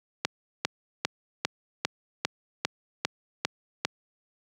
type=click train; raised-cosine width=0.2 ms; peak=-6 dBFS; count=10; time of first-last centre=0.25-3.85 s; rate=2.5 Hz; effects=high-pass 150 Hz 12 dB/octave